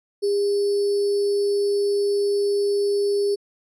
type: tone with sample-and-hold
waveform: sine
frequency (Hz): 404.2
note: G#4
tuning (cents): -47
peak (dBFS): -18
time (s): 0.22-3.36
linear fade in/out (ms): 20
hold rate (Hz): 4900
effects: resampled to 22050 Hz